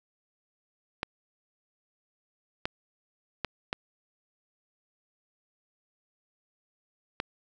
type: clicks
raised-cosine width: 0.3 ms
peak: -13 dBFS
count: 5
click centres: 1.031 / 2.655 / 3.447 / 3.729 / 7.201 s
effects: none